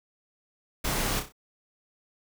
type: noise with echo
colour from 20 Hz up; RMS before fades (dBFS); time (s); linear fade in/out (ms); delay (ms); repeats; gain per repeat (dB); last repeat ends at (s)
pink; -29; 0.84-1.2; 10; 31; 4; -7; 1.324
effects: none